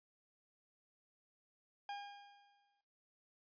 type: tone with exponential decay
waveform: 40% pulse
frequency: 810 Hz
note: G#5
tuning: 43 cents flat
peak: -40 dBFS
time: 1.89-2.81 s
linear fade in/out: 2 ms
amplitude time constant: 200 ms
effects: noise-tail reverb RT60 0.7 s tail -19 dB re dry + resampled to 11025 Hz